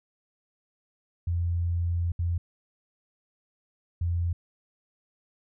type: tone bursts at uneven times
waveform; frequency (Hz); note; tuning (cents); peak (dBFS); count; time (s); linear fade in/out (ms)
sine; 86; F2; -26; -24; 3; 1.27-2.12 / 2.19-2.38 / 4.01-4.33; 5
effects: none